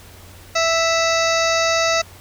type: harmonic tone with a mistuned harmonic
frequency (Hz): 659.3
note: E5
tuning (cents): 0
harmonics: 1 / 2 / 3 / 4 / 6 / 7 / 8 / 9 / 10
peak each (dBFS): -19 / -22 / -24 / -25 / -27 / -27 / -28 / -29 / -29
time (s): 0.55-2.02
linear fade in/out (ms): 10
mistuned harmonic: 6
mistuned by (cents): -52
effects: added 91 Hz sine -44 dBFS peak until 2.2 s + pink hiss -44 dBFS RMS until 2.2 s